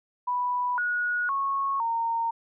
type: tone with pitch steps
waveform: sine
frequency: 986 / 1454 / 1100 / 920 Hz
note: B5 / F#6 / C#6 / A#5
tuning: -3 / -31 / -14 / -23 cents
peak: -24 dBFS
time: 0.27-2.31 s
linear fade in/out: 10 ms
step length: 510 ms
effects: none

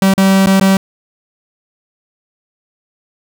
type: tone with dropouts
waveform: 45% pulse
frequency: 192.8 Hz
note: G3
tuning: 28 cents flat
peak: -7 dBFS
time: 0.02-0.77 s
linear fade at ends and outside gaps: 2 ms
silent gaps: 0.138-0.178 / 0.461-0.47 / 0.598-0.611 s
effects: none

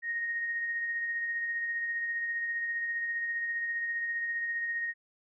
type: tone with tremolo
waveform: sine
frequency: 1864.7 Hz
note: A#6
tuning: in tune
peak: -29 dBFS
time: 0.02-4.94 s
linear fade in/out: 50 ms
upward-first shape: sine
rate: 15 Hz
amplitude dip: 30%
effects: none

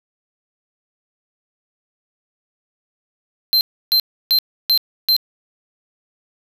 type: tone bursts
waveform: square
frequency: 4120 Hz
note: C8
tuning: 28 cents flat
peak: -12 dBFS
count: 5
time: 3.53-5.165 s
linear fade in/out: 0 ms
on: 79 ms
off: 310 ms
effects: 8-bit

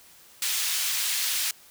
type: high-pass noise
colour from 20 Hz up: pink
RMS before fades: -27 dBFS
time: 0.42-1.51 s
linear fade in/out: 2 ms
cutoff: 2800 Hz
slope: 12 dB/octave
effects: white hiss -53 dBFS RMS until 1.7 s

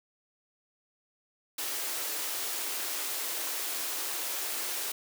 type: high-pass noise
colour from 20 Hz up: white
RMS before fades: -34 dBFS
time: 1.58-4.92 s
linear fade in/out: 5 ms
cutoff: 280 Hz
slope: 48 dB/octave
effects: none

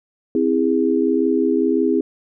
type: chord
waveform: sine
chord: C augmented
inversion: none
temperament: just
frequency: 261.6 / 327 / 408.8 Hz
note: C4 / E4 / G#4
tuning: 0 / -14 / -27 cents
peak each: -19 dBFS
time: 0.35-2.01 s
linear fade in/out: 2 ms
effects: none

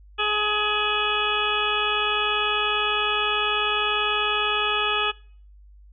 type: harmonic tone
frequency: 420.6 Hz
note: G#4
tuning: 22 cents sharp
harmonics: 1 / 2 / 3 / 4 / 6 / 7 / 8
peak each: -30 / -31 / -26 / -31 / -26 / -29 / -29 dBFS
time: 0.18-5.12 s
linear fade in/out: 20 ms
effects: noise-tail reverb RT60 0.5 s tail -24 dB re dry + added 50 Hz sine -46 dBFS peak until 5.92 s

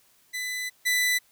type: tone pair in turn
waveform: sawtooth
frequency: 2000 / 1990.2 Hz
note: B6 / B6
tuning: +21 / +13 cents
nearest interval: unison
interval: 8 cents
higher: first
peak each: -26 / -18 dBFS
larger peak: second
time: 0.33-0.7 / 0.85-1.19 s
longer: first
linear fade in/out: 20 ms
effects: white hiss -62 dBFS RMS until 1.31 s

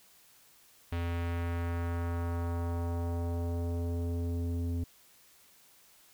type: tone with low-pass filter sweep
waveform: square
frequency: 85.4 Hz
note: F2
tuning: 38 cents flat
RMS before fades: -33 dBFS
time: 0.92-4.84 s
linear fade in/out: 5 ms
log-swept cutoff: 2900 to 290 Hz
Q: 1.3
effects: white hiss -61 dBFS RMS until 6.13 s

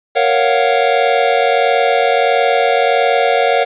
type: chord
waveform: square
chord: Gb major seventh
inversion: first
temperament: equal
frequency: 466.2 / 554.4 / 698.5 / 740 Hz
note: Bb4 / Db5 / F5 / Gb5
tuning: 0 / 0 / 0 / 0 cents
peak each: -17 dBFS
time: 0.15-3.65 s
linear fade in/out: 20 ms
effects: resampled to 8000 Hz + 7-bit

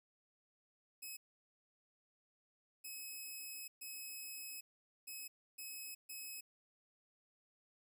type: tone bursts at uneven times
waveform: 5% pulse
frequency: 2561 Hz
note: D#7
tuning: 49 cents sharp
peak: -37 dBFS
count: 6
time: 1.02-1.17 / 2.84-3.68 / 3.81-4.61 / 5.07-5.28 / 5.58-5.95 / 6.09-6.41 s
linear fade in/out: 10 ms
effects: none

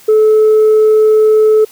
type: tone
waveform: sine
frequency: 432.6 Hz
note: A4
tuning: 29 cents flat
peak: -3 dBFS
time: 0.08-1.65 s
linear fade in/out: 10 ms
effects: tanh soft clip ceiling -3 dBFS + white hiss -41 dBFS RMS until 1.71 s

